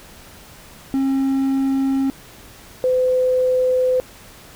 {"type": "tone pair in turn", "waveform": ["triangle", "sine"], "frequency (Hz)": [269.5, 508.7], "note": ["C#4", "C5"], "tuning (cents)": [-49, -49], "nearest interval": "major seventh", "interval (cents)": 1100, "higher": "second", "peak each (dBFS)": -14, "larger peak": "neither", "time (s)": [[0.94, 2.1], [2.84, 4]], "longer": "neither", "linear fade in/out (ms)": 0, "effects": ["pink hiss -43 dBFS RMS until 4.55 s"]}